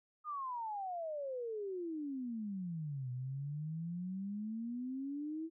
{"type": "exponential two-way sweep", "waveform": "sine", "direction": "down then up", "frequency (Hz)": [1244.5, 123.47, 330.1], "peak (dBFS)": -38, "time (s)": [0.24, 5.5], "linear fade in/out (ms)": 50, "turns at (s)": 3.11, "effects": []}